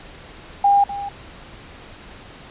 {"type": "tone with echo", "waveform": "sine", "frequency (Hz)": 804, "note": "G5", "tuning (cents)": 44, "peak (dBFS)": -11, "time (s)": [0.64, 0.84], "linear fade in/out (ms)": 5, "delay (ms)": 250, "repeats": 1, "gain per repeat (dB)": -14, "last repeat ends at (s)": 1.09, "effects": ["pink hiss -41 dBFS RMS until 2.5 s", "resampled to 8000 Hz"]}